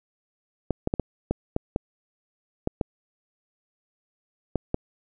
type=clicks; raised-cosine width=2 ms; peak=-10 dBFS; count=11; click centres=0.707 / 0.874 / 0.939 / 0.997 / 1.31 / 1.564 / 1.761 / 2.674 / 2.812 / 4.557 / 4.744 s; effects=none